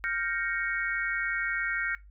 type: chord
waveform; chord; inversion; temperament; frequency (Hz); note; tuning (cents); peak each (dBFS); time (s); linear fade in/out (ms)
sine; G half-diminished seventh; third; equal; 1396.9 / 1568 / 1864.7 / 2217; F6 / G6 / Bb6 / Db7; 0 / 0 / 0 / 0; -34 / -33 / -33 / -34; 0.04-1.95; 0
effects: noise-tail reverb RT60 0.2 s tail -20 dB re dry + added 50 Hz sine -49 dBFS peak until 2.1 s